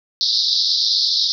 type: band-pass noise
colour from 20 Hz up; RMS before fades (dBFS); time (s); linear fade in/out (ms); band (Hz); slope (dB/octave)
pink; -18; 0.21-1.32; 0; 3700 to 5300; 96
effects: none